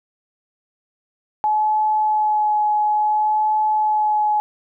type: tone with vibrato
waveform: sine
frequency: 851 Hz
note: G#5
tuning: 42 cents sharp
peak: -15 dBFS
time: 1.44-4.4 s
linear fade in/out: 0 ms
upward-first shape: sine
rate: 0.58 Hz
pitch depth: 14 cents each way
effects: none